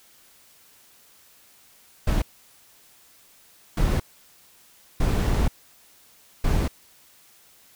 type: noise bursts at uneven times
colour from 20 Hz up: brown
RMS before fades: -21 dBFS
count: 4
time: 2.07-2.22 / 3.77-4 / 5-5.48 / 6.44-6.68 s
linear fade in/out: 5 ms
effects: white hiss -55 dBFS RMS until 7.75 s